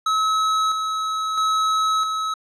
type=tone with tremolo; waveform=square; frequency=1289 Hz; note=E6; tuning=39 cents flat; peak=-18 dBFS; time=0.06-2.34 s; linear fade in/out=5 ms; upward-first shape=square; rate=0.76 Hz; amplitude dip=40%; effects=low-pass 6000 Hz 12 dB/octave